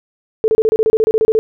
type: tone bursts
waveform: sine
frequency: 440 Hz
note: A4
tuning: in tune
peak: -9 dBFS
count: 14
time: 0.44-1.39 s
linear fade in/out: 0 ms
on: 40 ms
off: 30 ms
effects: none